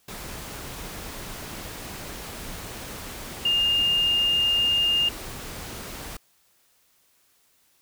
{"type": "tone in noise", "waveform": "sine", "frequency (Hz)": 2820, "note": "F7", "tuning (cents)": 16, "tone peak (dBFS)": -19, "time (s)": [3.45, 5.09], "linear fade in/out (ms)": 5, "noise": "pink", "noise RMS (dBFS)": -37, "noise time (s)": [0.08, 6.17], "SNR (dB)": 15, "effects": ["white hiss -64 dBFS RMS until 7.81 s"]}